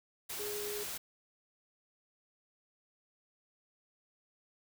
sine tone in noise, 415.3 Hz, G#4, in tune, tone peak -39 dBFS, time 0.39-0.84 s, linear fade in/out 10 ms, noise white, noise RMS -41 dBFS, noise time 0.29-0.98 s, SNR -1 dB, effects none

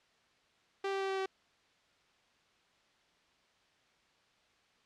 sawtooth tone with pitch steps, 392 / 389.7 / 387.5 / 385.3 / 383 Hz, G4 / G4 / G4 / G4 / G4, 0 / -10 / -20 / -30 / -40 cents, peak -29 dBFS, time 0.84-1.26 s, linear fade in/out 5 ms, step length 84 ms, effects white hiss -69 dBFS RMS until 4.85 s + low-pass 4000 Hz 12 dB/octave

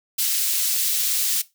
white high-pass noise, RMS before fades -22 dBFS, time 0.18-1.42 s, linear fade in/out 10 ms, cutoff 3300 Hz, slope 12 dB/octave, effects noise-tail reverb RT60 0.2 s tail -17 dB re dry

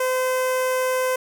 sawtooth tone with notch filter, 513 Hz, C5, 34 cents flat, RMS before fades -22 dBFS, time 0-1.16 s, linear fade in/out 5 ms, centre 4000 Hz, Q 1.3, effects none

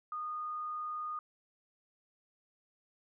sine tone, 1229 Hz, D#6, 22 cents flat, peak -36 dBFS, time 0.12-1.19 s, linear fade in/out 2 ms, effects none

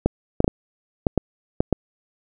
clicks, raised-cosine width 2 ms, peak -3 dBFS, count 8, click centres 0.06 / 0.404 / 0.444 / 0.479 / 1.068 / 1.177 / 1.605 / 1.727 s, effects none

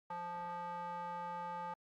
square tone with band-pass filter, 174.61 Hz, F3, in tune, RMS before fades -43 dBFS, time 0.1-1.74 s, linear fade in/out 5 ms, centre 990 Hz, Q 7.6, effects Opus 48 kbps

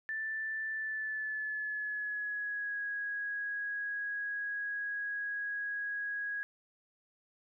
sine tone with pitch glide, 1765 to 1656.3 Hz, A6 to G#6, +5 to -5 cents, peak -34 dBFS, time 0.09-6.43 s, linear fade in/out 0 ms, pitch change -110 cents, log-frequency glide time 0.71-2.79 s, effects none

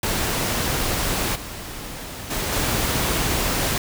pink noise with level steps, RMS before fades -23 / -34 / -25 / -22 dBFS, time 0.03-3.78 s, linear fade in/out 2 ms, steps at 1.35 / 2.3 / 2.52 s, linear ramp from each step 10 ms, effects none

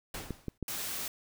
pink noise with exponential decay, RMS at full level -36 dBFS, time 0.14-0.58 s, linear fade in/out 5 ms, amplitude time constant 95 ms
clicks, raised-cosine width 3 ms, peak -22 dBFS, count 3, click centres 0.307 / 0.483 / 0.627 s
white noise, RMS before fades -37 dBFS, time 0.68-1.08 s, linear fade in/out 2 ms
effects none

